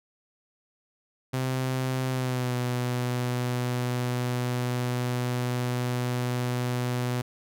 sawtooth tone with pitch glide, 129.6 to 123.75 Hz, C3 to B2, -16 to +4 cents, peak -22 dBFS, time 1.33-7.22 s, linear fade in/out 10 ms, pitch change -80 cents, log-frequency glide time 2.1-2.55 s, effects none

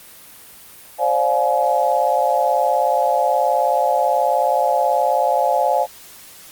sine chord, D half-diminished seventh, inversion third, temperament just, 528.6 / 587.3 / 704.8 / 845.8 Hz, C5 / D5 / F5 / Ab5, +18 / 0 / +16 / +31 cents, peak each -21 / -21 / -19 / -19 dBFS, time 0.98-5.87 s, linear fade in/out 50 ms, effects white hiss -42 dBFS RMS until 6.51 s + Opus 32 kbps

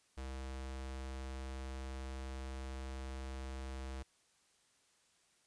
square tone with notch filter, 65.7 Hz, C2, 8 cents sharp, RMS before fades -44 dBFS, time 0.17-4.03 s, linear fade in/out 10 ms, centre 130 Hz, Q 0.67, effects white hiss -72 dBFS RMS until 5.46 s + resampled to 22050 Hz

